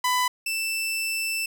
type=tone pair in turn; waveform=sawtooth; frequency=999 / 2660 Hz; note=B5 / E7; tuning=+20 / +15 cents; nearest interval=octave + perfect fourth; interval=1695 cents; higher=second; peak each=-17 / -22 dBFS; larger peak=first; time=0.04-0.28 / 0.46-1.46 s; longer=second; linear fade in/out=5 ms; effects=none

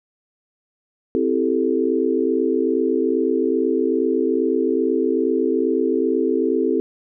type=chord; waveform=sine; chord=A minor seventh; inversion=first; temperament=equal; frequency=261.6 / 329.6 / 392 / 440 Hz; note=C4 / E4 / G4 / A4; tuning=0 / 0 / 0 / 0 cents; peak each=-22 dBFS; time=1.15-6.8 s; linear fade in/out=0 ms; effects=none

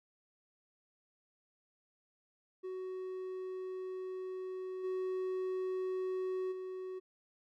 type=tone with level steps; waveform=triangle; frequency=372.7 Hz; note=F#4; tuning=13 cents sharp; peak=-37 / -32 / -38 dBFS; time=2.63-7 s; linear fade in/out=20 ms; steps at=4.83 / 6.51 s; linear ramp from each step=20 ms; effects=none

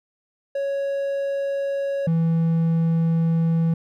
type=tone pair in turn; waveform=triangle; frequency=555 / 164.71 Hz; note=C#5 / E3; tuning=+2 / -1 cents; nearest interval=octave + major sixth; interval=2103 cents; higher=first; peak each=-20 / -15 dBFS; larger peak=second; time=0.55-2.07 / 2.07-3.74 s; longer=second; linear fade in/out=5 ms; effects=none

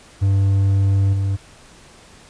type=tone with level steps; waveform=triangle; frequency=98 Hz; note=G2; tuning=in tune; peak=-11 / -15 dBFS; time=0.21-1.37 s; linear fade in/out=20 ms; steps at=1.13 s; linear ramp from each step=5 ms; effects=pink hiss -46 dBFS RMS until 2.29 s + resampled to 22050 Hz

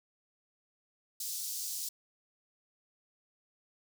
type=high-pass noise; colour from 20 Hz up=pink; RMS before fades=-38 dBFS; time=1.2-1.89 s; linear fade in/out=5 ms; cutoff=4900 Hz; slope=24 dB/octave; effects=none

